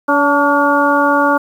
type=harmonic tone with a mistuned harmonic; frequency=285.1 Hz; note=C#4; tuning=49 cents sharp; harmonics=1 / 2 / 3 / 4 / 5; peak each=-16 / -16 / -16 / -16 / -16 dBFS; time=0.08-1.38 s; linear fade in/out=10 ms; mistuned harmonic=3; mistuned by=+51 cents; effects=7-bit